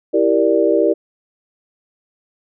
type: chord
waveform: sine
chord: E half-diminished seventh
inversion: none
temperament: equal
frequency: 329.6 / 392 / 466.2 / 587.3 Hz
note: E4 / G4 / Bb4 / D5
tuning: 0 / 0 / 0 / 0 cents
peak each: -17 dBFS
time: 0.13-0.94 s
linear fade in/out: 20 ms
effects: none